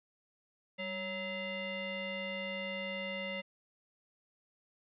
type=tone with frequency modulation; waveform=sine; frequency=1303 Hz; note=E6; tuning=20 cents flat; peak=-36 dBFS; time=0.78-3.42 s; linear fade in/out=20 ms; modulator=749 Hz; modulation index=2.2; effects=none